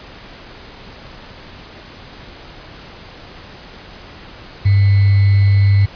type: tone with sample-and-hold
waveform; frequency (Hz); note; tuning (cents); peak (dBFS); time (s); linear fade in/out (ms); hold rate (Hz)
sine; 99.5; G2; +26; -8; 4.65-5.86; 10; 2100
effects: pink hiss -37 dBFS RMS until 5.95 s + resampled to 11025 Hz